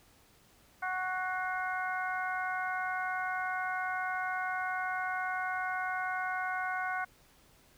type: harmonic tone with a mistuned harmonic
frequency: 370 Hz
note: F#4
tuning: in tune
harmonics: 2 / 3 / 4 / 5 / 6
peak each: -36 / -39 / -35 / -48 / -43 dBFS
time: 0.82-7.05 s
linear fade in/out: 10 ms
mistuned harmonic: 6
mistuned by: -67 cents
effects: pink hiss -63 dBFS RMS until 7.77 s